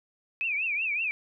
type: tone with vibrato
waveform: sine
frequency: 2489 Hz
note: D#7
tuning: in tune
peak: -26 dBFS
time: 0.41-1.11 s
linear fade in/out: 0 ms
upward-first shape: triangle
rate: 5.3 Hz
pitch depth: 190 cents each way
effects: none